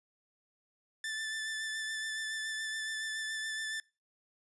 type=tone with vibrato; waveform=sawtooth; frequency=1760 Hz; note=A6; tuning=in tune; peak=-32 dBFS; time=1.04-3.8 s; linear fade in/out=2 ms; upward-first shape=sine; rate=7.1 Hz; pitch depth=18 cents each way; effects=noise-tail reverb RT60 0.3 s tail -23 dB re dry + resampled to 24000 Hz